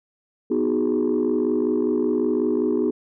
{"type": "chord", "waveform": "sine", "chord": "G# minor seventh", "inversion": "first", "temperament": "equal", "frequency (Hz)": [246.9, 311.1, 370, 415.3], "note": ["B3", "D#4", "F#4", "G#4"], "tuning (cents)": [0, 0, 0, 0], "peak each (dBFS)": -23, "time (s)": [0.5, 2.91], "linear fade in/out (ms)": 10, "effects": ["tanh soft clip ceiling -13 dBFS"]}